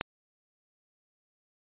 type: click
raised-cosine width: 0.3 ms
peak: -13 dBFS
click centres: 0.011 s
effects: resampled to 8000 Hz